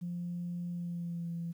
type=tone with pitch glide; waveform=sine; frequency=174.61 to 169.05 Hz; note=F3 to E3; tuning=0 to +44 cents; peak=-34 dBFS; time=0.01-1.53 s; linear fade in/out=20 ms; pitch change=-56 cents; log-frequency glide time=0.7-1.33 s; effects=tanh soft clip ceiling -30 dBFS + 11-bit